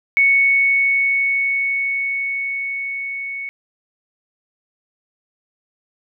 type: tone with level ramp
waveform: sine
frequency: 2217 Hz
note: C#7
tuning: in tune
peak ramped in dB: -10 to -25 dBFS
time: 0.17-3.49 s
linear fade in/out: 0 ms
effects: none